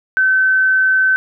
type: tone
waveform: sine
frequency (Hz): 1531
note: G6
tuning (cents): -41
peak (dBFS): -10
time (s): 0.17-1.16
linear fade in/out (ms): 0
effects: none